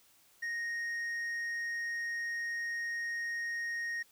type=tone with tanh clipping; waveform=sine; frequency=1864.7 Hz; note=A#6; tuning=in tune; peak=-35 dBFS; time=0.42-4.03 s; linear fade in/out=10 ms; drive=5 dB; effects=white hiss -65 dBFS RMS until 4.11 s